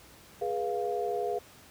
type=chord; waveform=sine; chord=F diminished; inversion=first; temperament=equal with one note detuned; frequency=415.3 / 487.1 / 698.5 Hz; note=Ab4 / Cb5 / F5; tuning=0 / -24 / 0 cents; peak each=-32 / -34 / -33 dBFS; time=0.41-1.39 s; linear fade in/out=10 ms; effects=pink hiss -54 dBFS RMS until 1.7 s + high-pass 60 Hz 12 dB/octave